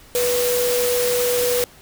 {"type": "tone in noise", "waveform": "sine", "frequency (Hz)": 489.9, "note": "B4", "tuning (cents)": -14, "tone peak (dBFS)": -18, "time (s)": [0.15, 1.64], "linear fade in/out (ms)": 0, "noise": "white", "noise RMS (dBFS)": -24, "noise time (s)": [0.15, 1.64], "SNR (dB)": 3, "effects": ["pink hiss -47 dBFS RMS until 1.81 s"]}